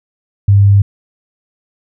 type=tone; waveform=sine; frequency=100 Hz; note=G2; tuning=35 cents sharp; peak=-4 dBFS; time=0.48-0.82 s; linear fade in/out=5 ms; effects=none